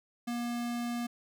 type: tone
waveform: square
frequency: 238.6 Hz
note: A#3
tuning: 41 cents sharp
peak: -33 dBFS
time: 0.27-1.07 s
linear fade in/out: 10 ms
effects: none